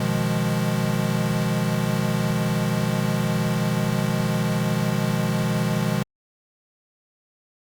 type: chord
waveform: square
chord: F half-diminished seventh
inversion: second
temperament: equal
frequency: 123.47 / 155.56 / 174.61 / 207.7 Hz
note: Cb3 / Eb3 / F3 / Ab3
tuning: 0 / 0 / 0 / 0 cents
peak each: -27 dBFS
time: 0-6.03 s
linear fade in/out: 5 ms
effects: Opus 48 kbps